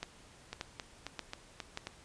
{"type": "two click trains", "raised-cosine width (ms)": 0.2, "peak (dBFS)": [-22, -20], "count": [6, 4], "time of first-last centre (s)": [[0.53, 1.87], [0.03, 1.774]], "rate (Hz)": [3.73, 1.72], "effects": ["pink hiss -58 dBFS RMS until 2.04 s", "resampled to 22050 Hz"]}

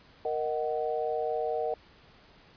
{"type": "chord", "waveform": "sine", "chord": "D# minor", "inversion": "second", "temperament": "just", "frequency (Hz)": [466.7, 622.3, 746.7], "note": ["A#4", "D#5", "F#5"], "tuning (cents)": [2, 0, 16], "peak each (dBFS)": [-31, -33, -33], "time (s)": [0.25, 1.74], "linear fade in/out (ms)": 2, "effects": ["pink hiss -57 dBFS RMS until 2.56 s", "resampled to 11025 Hz"]}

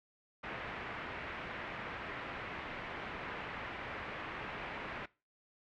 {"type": "low-pass noise", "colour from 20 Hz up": "white", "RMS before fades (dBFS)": -43, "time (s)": [0.43, 5.06], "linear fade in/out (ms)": 10, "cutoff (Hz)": 2300, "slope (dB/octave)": 24, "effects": ["noise-tail reverb RT60 0.3 s tail -21 dB re dry", "MP3 96 kbps"]}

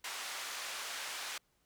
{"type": "band-pass noise", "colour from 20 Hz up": "pink", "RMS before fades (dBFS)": -42, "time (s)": [0.04, 1.38], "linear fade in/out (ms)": 5, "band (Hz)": [1100, 8800], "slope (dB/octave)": 12, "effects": ["pink hiss -75 dBFS RMS until 1.65 s"]}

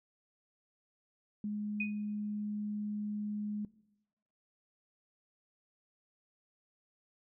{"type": "tone", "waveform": "sine", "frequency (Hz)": 208.9, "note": "G#3", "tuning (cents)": 10, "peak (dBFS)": -34, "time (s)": [1.44, 3.65], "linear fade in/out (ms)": 2}
{"type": "tone with exponential decay", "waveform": "sine", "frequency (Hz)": 2489, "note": "D#7", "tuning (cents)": 0, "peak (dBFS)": -30, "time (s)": [1.8, 2], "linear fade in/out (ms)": 5, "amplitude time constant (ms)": 43}
{"effects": ["noise-tail reverb RT60 0.9 s tail -20 dB re dry"]}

